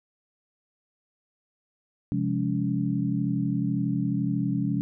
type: tone cluster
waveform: sine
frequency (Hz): 131.4 / 173.3 / 205.3 / 281.9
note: C3 / F3 / G#3 / C#4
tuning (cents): +8 / -13 / -20 / +29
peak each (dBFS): -29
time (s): 2.12-4.81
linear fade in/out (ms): 0
effects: none